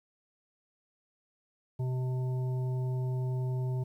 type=harmonic tone; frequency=127.8 Hz; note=C3; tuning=40 cents flat; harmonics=1 / 3 / 5 / 7; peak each=-29 / -42 / -49 / -50 dBFS; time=1.79-3.84 s; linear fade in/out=10 ms; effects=11-bit